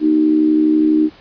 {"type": "tone with amplitude modulation", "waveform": "sine", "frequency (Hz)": 308.8, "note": "D#4", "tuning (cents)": -13, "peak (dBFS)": -7, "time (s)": [0, 1.1], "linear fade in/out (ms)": 50, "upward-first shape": "sine", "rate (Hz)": 72.1, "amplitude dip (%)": 65, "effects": ["pink hiss -44 dBFS RMS until 1.2 s", "resampled to 11025 Hz"]}